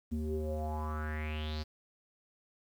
square tone with low-pass filter sweep, 76.9 Hz, D#2, 20 cents flat, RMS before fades -36 dBFS, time 0.11-1.64 s, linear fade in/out 20 ms, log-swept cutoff 250 to 4800 Hz, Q 6.3, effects 10-bit

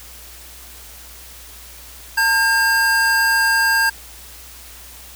square tone pair together, 901.9 / 1607 Hz, A5 / G6, +43 / +43 cents, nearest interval minor seventh, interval 1000 cents, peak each -22 / -15 dBFS, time 2.17-3.9 s, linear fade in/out 10 ms, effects added 60 Hz sine -43 dBFS peak until 5.15 s + white hiss -40 dBFS RMS until 5.15 s

